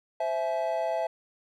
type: chord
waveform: triangle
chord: C augmented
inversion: none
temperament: equal with one note detuned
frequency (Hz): 523.3 / 659.3 / 850.5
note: C5 / E5 / G#5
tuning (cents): 0 / 0 / +41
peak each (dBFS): -32 / -26 / -31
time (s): 0.2-1.07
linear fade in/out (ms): 5
effects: none